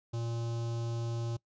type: tone with notch filter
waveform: square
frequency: 116.54 Hz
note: A#2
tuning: in tune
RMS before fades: -35 dBFS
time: 0.13-1.37 s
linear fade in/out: 10 ms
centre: 1900 Hz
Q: 0.75
effects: noise-tail reverb RT60 0.1 s tail -21 dB re dry + resampled to 16000 Hz